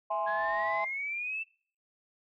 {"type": "chord", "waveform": "sine", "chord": "E augmented", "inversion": "none", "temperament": "equal", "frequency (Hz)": [659.3, 830.6, 1046.5], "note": ["E5", "G#5", "B#5"], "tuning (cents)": [0, 0, 0], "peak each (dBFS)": -32, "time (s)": [0.1, 0.85], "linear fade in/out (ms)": 10}
{"type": "exponential sweep", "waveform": "sine", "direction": "up", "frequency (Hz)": [1645, 2676], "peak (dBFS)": -32, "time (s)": [0.26, 1.44], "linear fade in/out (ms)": 20}
{"effects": ["noise-tail reverb RT60 0.5 s tail -25 dB re dry", "tanh soft clip ceiling -21 dBFS"]}